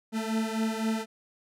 40% pulse beating tone pair, 220.4 / 224.3 Hz, A3 / A3, +3 / +34 cents, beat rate 3.9 Hz, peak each -28 / -31 dBFS, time 0.12-1.06 s, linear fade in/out 50 ms, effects low-pass 12000 Hz 12 dB/octave

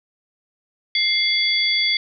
sine tone cluster, 2106 / 3407 / 4620 Hz, C7 / G#7 / D8, +11 / +44 / -29 cents, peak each -21 dBFS, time 0.95-1.97 s, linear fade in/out 2 ms, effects none

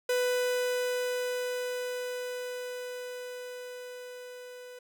45% pulse tone with level ramp, 497.1 Hz, B4, 11 cents sharp, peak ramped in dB -25 to -44 dBFS, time 0.09-4.79 s, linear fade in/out 5 ms, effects none

